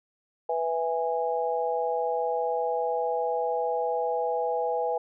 sine chord, E major, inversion second, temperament just, 494.4 / 659.3 / 824.1 Hz, B4 / E5 / G#5, +2 / 0 / -14 cents, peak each -28 / -31 / -29 dBFS, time 0.49-4.98 s, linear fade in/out 5 ms, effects none

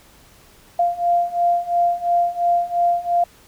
sine beating tone pair, 694 / 696.9 Hz, F5 / F5, -11 / -4 cents, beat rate 2.9 Hz, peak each -20 / -18 dBFS, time 0.79-3.24 s, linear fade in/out 5 ms, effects pink hiss -50 dBFS RMS until 3.47 s

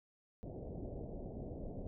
pink low-pass noise, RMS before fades -45 dBFS, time 0.43-1.87 s, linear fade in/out 0 ms, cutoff 680 Hz, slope 48 dB/octave, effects none

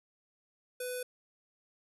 square tone with low-pass filter, 499 Hz, B4, 18 cents sharp, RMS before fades -38 dBFS, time 0.8-1.03 s, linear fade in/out 5 ms, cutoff 11000 Hz, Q 7.2, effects none

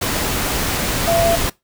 sine tone in noise, 674 Hz, E5, 38 cents sharp, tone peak -14 dBFS, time 1.07-1.36 s, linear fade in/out 10 ms, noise pink, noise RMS -20 dBFS, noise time 0.01-1.5 s, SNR +3 dB, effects noise-tail reverb RT60 0.2 s tail -21 dB re dry

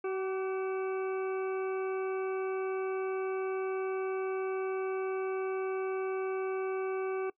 harmonic tone with a mistuned harmonic, 379.5 Hz, F#4, 44 cents sharp, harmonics 1 / 2 / 3 / 4 / 6 / 7, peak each -31 / -43 / -43 / -47 / -49 / -53 dBFS, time 0.04-7.3 s, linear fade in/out 5 ms, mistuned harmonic 3, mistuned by +30 cents, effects noise-tail reverb RT60 0.1 s tail -21 dB re dry

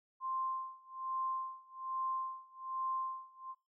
sine tone with tremolo, 1050 Hz, C6, 6 cents sharp, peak -33 dBFS, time 0.2-3.55 s, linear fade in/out 50 ms, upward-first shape sine, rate 1.2 Hz, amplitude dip 95%, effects noise-tail reverb RT60 0.3 s tail -26 dB re dry

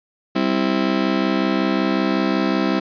35% pulse chord, C major, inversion second, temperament just, 196.22 / 261.6 / 327 Hz, G3 / C4 / E4, +2 / 0 / -14 cents, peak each -20 dBFS, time 0.35-2.8 s, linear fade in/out 10 ms, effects resampled to 11025 Hz

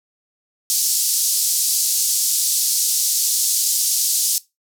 pink band-pass noise, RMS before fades -19 dBFS, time 0.7-4.38 s, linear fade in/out 0 ms, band 5100 to 14000 Hz, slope 24 dB/octave, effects noise-tail reverb RT60 0.2 s tail -19 dB re dry

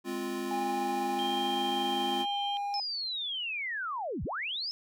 square chord, F minor, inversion first, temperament equal, 207.7 / 261.6 / 349.2 Hz, Ab3 / C4 / F4, 0 / 0 / 0 cents, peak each -41 / -38 / -36 dBFS, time 0.04-2.26 s, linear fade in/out 50 ms
triangle tone, 810 Hz, G#5, 43 cents flat, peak -29 dBFS, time 0.51-2.8 s, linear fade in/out 2 ms
sine tone with pitch glide, 3176 to 3152 Hz, G7 to G7, +22 to +9 cents, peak -34 dBFS, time 1.19-2.57 s, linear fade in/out 0 ms, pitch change -13 cents, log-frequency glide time 1.4-2.21 s
sine linear two-way sweep, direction down then up, 5274 to 42.94 to 5274 Hz, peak -32 dBFS, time 2.74-4.71 s, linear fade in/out 0 ms, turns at 4.24 s
effects none

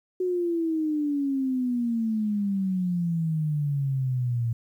sine exponential sweep, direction down, 370 to 114.7 Hz, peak -23 dBFS, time 0.2-4.53 s, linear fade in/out 5 ms, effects 10-bit

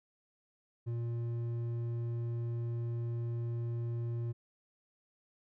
sine tone with hard clipping, 117.5 Hz, A#2, 14 cents sharp, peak -35 dBFS, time 0.86-4.33 s, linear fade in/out 20 ms, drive 6 dB, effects none

